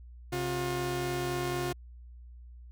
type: tone pair together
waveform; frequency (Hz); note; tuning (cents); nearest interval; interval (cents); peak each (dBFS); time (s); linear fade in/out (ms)
sawtooth; 133.6 / 356.7; C3 / F4; +36 / +37; octave + perfect fourth; 1701; -31 / -28; 0.32-1.73; 10
effects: added 60 Hz sine -46 dBFS peak until 2.71 s